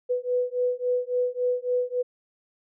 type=beating tone pair; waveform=sine; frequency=493.9 / 497.5 Hz; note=B4 / B4; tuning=0 / +13 cents; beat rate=3.6 Hz; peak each=-26 dBFS; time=0.09-2.03 s; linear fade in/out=20 ms; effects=none